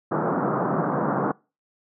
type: band-pass noise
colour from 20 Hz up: pink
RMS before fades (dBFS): -24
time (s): 0.11-1.32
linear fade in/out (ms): 10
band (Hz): 140 to 1400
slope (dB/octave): 48
effects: noise-tail reverb RT60 0.3 s tail -24 dB re dry